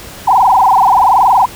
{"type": "tone with frequency modulation", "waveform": "sine", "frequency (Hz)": 880, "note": "A5", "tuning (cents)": 0, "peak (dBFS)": -5, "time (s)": [0.27, 1.46], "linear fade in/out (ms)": 10, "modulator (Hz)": 21.1, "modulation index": 6.3, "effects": ["pink hiss -31 dBFS RMS until 1.55 s"]}